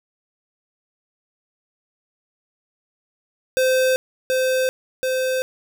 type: tone with echo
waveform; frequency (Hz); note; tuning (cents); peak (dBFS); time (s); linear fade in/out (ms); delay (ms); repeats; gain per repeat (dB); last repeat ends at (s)
square; 517; C5; -21; -16; 3.57-3.96; 0; 730; 2; -2; 5.42
effects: none